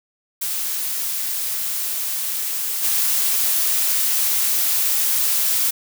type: noise with level steps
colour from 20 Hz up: blue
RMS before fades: -24 / -19 dBFS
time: 0.41-5.71 s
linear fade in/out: 10 ms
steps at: 2.82 s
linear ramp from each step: 20 ms
effects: none